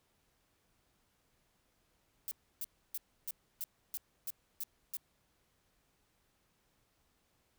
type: noise bursts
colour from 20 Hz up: violet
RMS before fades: -39 dBFS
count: 9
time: 2.28-4.968 s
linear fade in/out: 0 ms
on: 32 ms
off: 300 ms
effects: pink hiss -75 dBFS RMS until 7.58 s